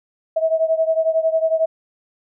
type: beating tone pair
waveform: sine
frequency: 642 / 653 Hz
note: E5 / E5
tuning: -46 / -17 cents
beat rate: 11 Hz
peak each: -17 / -20 dBFS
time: 0.36-1.66 s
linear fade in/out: 10 ms
effects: none